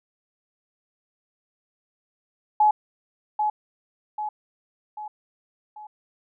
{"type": "tone with echo", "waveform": "sine", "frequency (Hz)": 848, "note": "G#5", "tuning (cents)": 36, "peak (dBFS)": -14, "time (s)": [2.6, 2.71], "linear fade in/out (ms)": 5, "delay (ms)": 790, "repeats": 4, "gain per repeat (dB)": -6, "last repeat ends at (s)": 5.87, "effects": []}